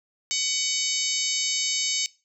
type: harmonic tone with a mistuned harmonic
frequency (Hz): 750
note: F#5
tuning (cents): +23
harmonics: 3 / 4 / 5 / 6 / 7 / 8 / 9 / 10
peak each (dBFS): -32 / -32 / -32 / -32 / -32 / -32 / -32 / -32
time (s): 0.31-2.06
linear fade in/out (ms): 0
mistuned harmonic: 9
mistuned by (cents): -57
effects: noise-tail reverb RT60 0.3 s tail -21 dB re dry